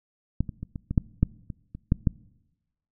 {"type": "clicks", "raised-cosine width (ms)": 5, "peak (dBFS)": [-11, -21, -21, -21, -16, -7, -6, -22, -24, -7, -8], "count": 11, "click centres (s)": [0.406, 0.492, 0.63, 0.758, 0.91, 0.978, 1.23, 1.502, 1.75, 1.921, 2.072], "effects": ["noise-tail reverb RT60 1.0 s tail -23 dB re dry"]}